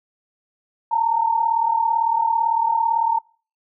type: tone pair together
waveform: sine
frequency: 883 / 920.9 Hz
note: A5 / A#5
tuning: +6 / -21 cents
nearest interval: minor second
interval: 73 cents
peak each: -22 / -18 dBFS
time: 0.91-3.19 s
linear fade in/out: 10 ms
effects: noise-tail reverb RT60 0.4 s tail -26 dB re dry